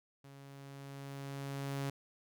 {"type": "tone with level ramp", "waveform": "sawtooth", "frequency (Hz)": 138.59, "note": "C#3", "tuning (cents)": 0, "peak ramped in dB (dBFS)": [-49, -31], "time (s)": [0.24, 1.9], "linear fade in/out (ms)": 5, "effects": []}